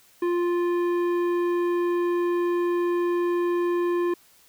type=tone with tanh clipping; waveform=sine; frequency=349.2 Hz; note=F4; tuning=in tune; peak=-23 dBFS; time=0.22-4.14 s; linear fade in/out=5 ms; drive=12 dB; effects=white hiss -57 dBFS RMS until 4.48 s